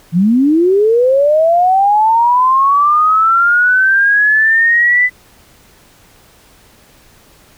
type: linear sweep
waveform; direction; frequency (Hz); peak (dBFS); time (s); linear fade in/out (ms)
sine; up; 159.3 to 2006; -7; 0.12-5.1; 50
effects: pink hiss -46 dBFS RMS until 7.57 s